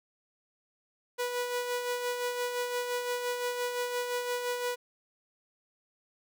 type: tone with tremolo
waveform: sawtooth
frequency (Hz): 490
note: B4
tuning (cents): -14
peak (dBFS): -25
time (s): 1.18-4.76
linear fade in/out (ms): 20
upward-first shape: sine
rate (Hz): 5.8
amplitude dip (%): 45
effects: none